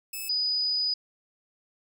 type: tone pair in turn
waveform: 5% pulse / sine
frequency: 2604 / 4967 Hz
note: E7 / D#8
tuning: -22 / -4 cents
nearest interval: major seventh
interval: 1118 cents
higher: second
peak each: -24 dBFS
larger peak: neither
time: 0.13-0.29 / 0.29-0.94 s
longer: second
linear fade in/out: 5 ms
effects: none